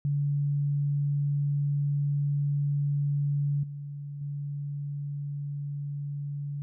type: tone with level steps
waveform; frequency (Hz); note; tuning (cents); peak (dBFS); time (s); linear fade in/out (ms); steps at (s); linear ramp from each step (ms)
sine; 143.4; D3; -41; -24 / -35 / -31; 0.05-6.62; 0; 3.63 / 4.21; 5
effects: none